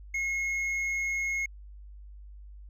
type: tone with hard clipping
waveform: sine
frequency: 2165 Hz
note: C#7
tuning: 41 cents flat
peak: -29 dBFS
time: 0.14-1.46 s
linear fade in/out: 5 ms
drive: 4 dB
effects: added 50 Hz sine -44 dBFS peak until 2.69 s